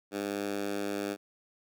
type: tone with high-pass filter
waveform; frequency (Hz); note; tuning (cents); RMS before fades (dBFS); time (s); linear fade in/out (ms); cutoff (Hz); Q
10% pulse; 101; G#2; -48; -34; 0.11-1.17; 50; 280; 1.4
effects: none